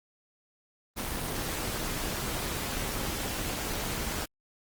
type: noise with amplitude modulation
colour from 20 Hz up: pink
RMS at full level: -30 dBFS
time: 0.96-4.26 s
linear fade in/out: 20 ms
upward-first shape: sine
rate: 272 Hz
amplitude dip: 70%
effects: Opus 24 kbps